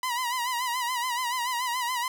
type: tone with vibrato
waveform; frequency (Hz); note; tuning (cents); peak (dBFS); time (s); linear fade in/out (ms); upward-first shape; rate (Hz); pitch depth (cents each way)
sawtooth; 984; B5; -7; -23; 0.03-2.08; 2; sine; 7; 82
effects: none